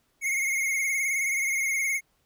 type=tone with vibrato; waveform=square; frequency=2166 Hz; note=C#7; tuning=41 cents flat; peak=-25 dBFS; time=0.21-2.01 s; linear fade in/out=50 ms; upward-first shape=sine; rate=19 Hz; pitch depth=56 cents each way; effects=pink hiss -70 dBFS RMS until 2.25 s